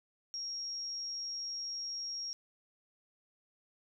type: tone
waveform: sine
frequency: 5588 Hz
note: F8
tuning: in tune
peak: -37 dBFS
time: 0.34-2.33 s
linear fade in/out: 0 ms
effects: none